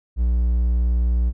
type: tone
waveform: triangle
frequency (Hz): 59.6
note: A#1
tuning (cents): +39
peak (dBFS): -14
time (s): 0.16-1.33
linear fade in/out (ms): 50
effects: none